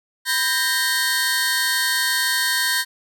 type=tone cluster; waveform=sawtooth; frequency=996 / 1582 / 1850 / 4357 Hz; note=B5 / G6 / A#6 / C#8; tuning=+14 / +15 / -14 / -31 cents; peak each=-26 / -20 / -19 / -21 dBFS; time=0.25-2.85 s; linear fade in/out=50 ms; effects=none